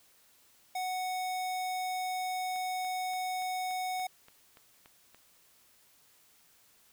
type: tone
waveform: square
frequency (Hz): 740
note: F#5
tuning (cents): 0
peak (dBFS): -33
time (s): 0.75-4.07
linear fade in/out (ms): 5
type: click train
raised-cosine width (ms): 0.3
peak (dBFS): -38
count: 10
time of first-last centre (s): 2.56-5.146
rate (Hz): 3.48
effects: white hiss -64 dBFS RMS until 6.92 s